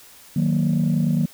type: chord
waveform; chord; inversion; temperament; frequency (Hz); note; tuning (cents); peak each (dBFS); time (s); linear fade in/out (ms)
sine; D# minor; none; equal; 155.56 / 185 / 233.1; D#3 / F#3 / A#3; 0 / 0 / 0; -19 / -21 / -21; 0.36-1.26; 5
effects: tanh soft clip ceiling -12 dBFS + white hiss -47 dBFS RMS until 1.33 s